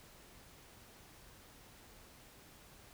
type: silence
effects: pink hiss -59 dBFS RMS until 2.93 s